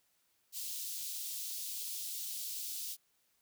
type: high-pass noise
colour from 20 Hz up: white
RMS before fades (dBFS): -41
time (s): 0.52-2.97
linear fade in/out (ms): 50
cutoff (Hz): 3400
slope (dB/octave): 24
effects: white hiss -75 dBFS RMS until 3.41 s